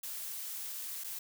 blue noise with dropouts, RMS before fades -41 dBFS, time 0.03-1.19 s, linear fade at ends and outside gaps 5 ms, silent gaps 1.038-1.043 s, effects none

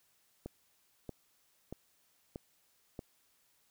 click train, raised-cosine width 2 ms, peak -28 dBFS, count 5, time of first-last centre 0.46-2.992 s, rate 1.58 Hz, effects white hiss -72 dBFS RMS until 3.7 s

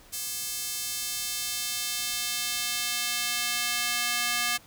square tone with high-pass filter sweep, 240 Hz, B3, 49 cents flat, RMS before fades -30 dBFS, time 0.12-4.58 s, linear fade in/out 20 ms, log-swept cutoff 6500 to 1800 Hz, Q 0.71, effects pink hiss -54 dBFS RMS until 4.66 s

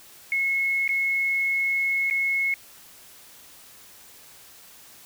sine tone with dropouts, 2179 Hz, C#7, 30 cents flat, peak -21 dBFS, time 0.32-2.54 s, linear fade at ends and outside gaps 1 ms, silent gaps 0.878-0.891 / 2.1-2.109 s, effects white hiss -49 dBFS RMS until 5.05 s

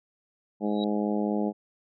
harmonic tone, 104.4 Hz, G#2, 10 cents sharp, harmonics 2 / 3 / 4 / 5 / 6 / 7 / 8, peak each -27 / -31 / -33 / -35 / -37 / -38 / -39 dBFS, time 0.6-1.53 s, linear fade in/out 50 ms
sine tone with exponential growth, 3862 Hz, B7, 39 cents flat, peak -32 dBFS, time 0.66-0.84 s, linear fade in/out 1 ms, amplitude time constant 38 ms
effects none

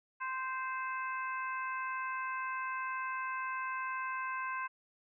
harmonic tone, 521 Hz, C5, 7 cents flat, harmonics 2 / 3 / 4 / 5, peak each -37 / -40 / -47 / -46 dBFS, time 0.2-4.68 s, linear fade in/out 20 ms, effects none

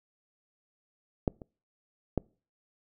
clicks, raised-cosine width 2 ms, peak -12 / -30 / -13 dBFS, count 3, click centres 1.278 / 1.418 / 2.177 s, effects noise-tail reverb RT60 0.4 s tail -26 dB re dry

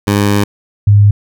15% pulse / sine tone pair in turn, 101.9 / 102.55 Hz, G#2 / G#2, -32 / -21 cents, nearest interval unison, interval 11 cents, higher second, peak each -3 dBFS, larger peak neither, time 0.07-0.44 / 0.87-1.11 s, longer first, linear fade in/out 5 ms, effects none

